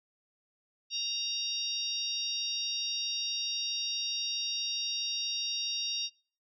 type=harmonic tone; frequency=932.3 Hz; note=A#5; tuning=in tune; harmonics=3 / 4 / 5 / 6; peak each=-38 / -35 / -39 / -36 dBFS; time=0.9-6.1 s; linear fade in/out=50 ms; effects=noise-tail reverb RT60 0.5 s tail -26 dB re dry